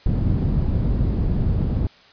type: low-pass noise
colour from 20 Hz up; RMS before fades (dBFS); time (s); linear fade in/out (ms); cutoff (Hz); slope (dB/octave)
white; -20; 0.06-1.87; 2; 120; 12
effects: white hiss -50 dBFS RMS until 2.12 s + resampled to 11025 Hz